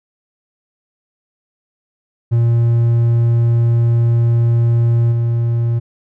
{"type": "tone with level steps", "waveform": "triangle", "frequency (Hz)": 117.2, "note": "A#2", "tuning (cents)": 10, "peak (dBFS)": [-8, -11], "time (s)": [2.31, 5.8], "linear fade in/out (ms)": 20, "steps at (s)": 5.11, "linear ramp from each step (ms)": 20, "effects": []}